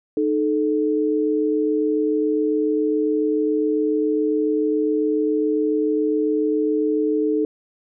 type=tone pair together; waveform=sine; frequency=307.2 / 434.4 Hz; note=D#4 / A4; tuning=-22 / -22 cents; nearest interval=tritone; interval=600 cents; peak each=-20 dBFS; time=0.17-7.45 s; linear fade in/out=2 ms; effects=none